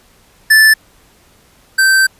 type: tone pair in turn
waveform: square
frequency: 1754 / 1554.9 Hz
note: A6 / G6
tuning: -6 / -15 cents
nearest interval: major second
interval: 209 cents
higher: first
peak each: -5 / -8 dBFS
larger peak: first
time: 0.5-0.74 / 1.78-2.07 s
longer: second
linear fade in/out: 10 ms
effects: pink hiss -49 dBFS RMS until 2.19 s + resampled to 32000 Hz